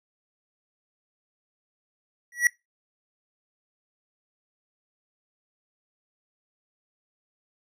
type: tone with exponential growth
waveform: square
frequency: 1931 Hz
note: B6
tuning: 39 cents flat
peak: -14 dBFS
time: 2.32-2.47 s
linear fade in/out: 2 ms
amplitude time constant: 32 ms
effects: noise-tail reverb RT60 0.2 s tail -22 dB re dry + low-pass 12000 Hz 12 dB/octave